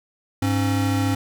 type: tone pair together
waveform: square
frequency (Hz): 101.9 / 271.8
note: G#2 / C#4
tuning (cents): -32 / -34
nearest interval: octave + perfect fourth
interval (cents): 1698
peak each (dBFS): -22 / -23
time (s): 0.42-1.15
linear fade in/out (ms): 5
effects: none